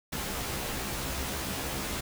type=noise with comb filter; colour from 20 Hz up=pink; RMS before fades=-34 dBFS; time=0.12-2.01 s; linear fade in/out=10 ms; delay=15 ms; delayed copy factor=+1; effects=none